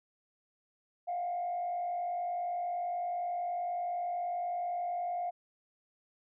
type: tone with frequency modulation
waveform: sine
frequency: 707 Hz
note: F5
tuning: 21 cents sharp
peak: -31 dBFS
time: 1.07-5.31 s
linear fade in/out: 20 ms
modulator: 50.7 Hz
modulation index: 0.48
effects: tanh soft clip ceiling -28 dBFS